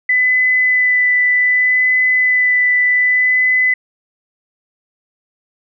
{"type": "tone with vibrato", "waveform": "sine", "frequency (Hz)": 2000, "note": "B6", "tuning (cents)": 21, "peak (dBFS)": -10, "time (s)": [0.09, 3.74], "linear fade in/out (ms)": 5, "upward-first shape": "sine", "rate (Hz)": 0.65, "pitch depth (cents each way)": 11, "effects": []}